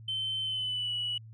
sine tone with pitch glide, 3082 to 2941 Hz, G7 to F#7, -30 to -11 cents, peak -29 dBFS, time 0.08-1.18 s, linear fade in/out 5 ms, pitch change -81 cents, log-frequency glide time 0.42-0.93 s, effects tanh soft clip ceiling -26 dBFS + added 111 Hz sine -46 dBFS peak until 1.33 s

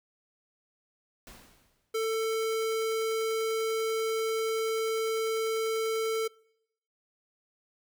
pink noise with exponential decay, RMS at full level -47 dBFS, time 1.27-2.06 s, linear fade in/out 1 ms, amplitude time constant 170 ms
square tone, 444.9 Hz, A4, 19 cents sharp, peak -28 dBFS, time 1.94-6.28 s, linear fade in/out 10 ms
effects noise-tail reverb RT60 0.8 s tail -26 dB re dry

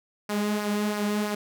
sawtooth tone with flanger, 208.3 Hz, G#3, 5 cents sharp, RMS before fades -27 dBFS, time 0.29-1.35 s, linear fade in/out 5 ms, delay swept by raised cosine 0.27 to 3.57 ms, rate 3 Hz, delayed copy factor -0.5, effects none

